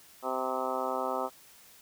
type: harmonic tone with a mistuned harmonic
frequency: 130 Hz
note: C3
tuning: 11 cents flat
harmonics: 2 / 3 / 4 / 5 / 6 / 7 / 8 / 9 / 10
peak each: -41 / -39 / -36 / -37 / -37 / -38 / -40 / -40 / -38 dBFS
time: 0.22-1.3 s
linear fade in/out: 50 ms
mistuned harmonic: 10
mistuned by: -18 cents
effects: white hiss -56 dBFS RMS until 1.81 s